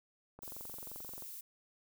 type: click train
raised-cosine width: 1 ms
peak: -37 dBFS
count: 20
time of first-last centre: 0.39-1.223 s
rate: 22.8 Hz
type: noise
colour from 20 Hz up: violet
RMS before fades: -47 dBFS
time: 0.42-1.41 s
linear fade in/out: 5 ms
effects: none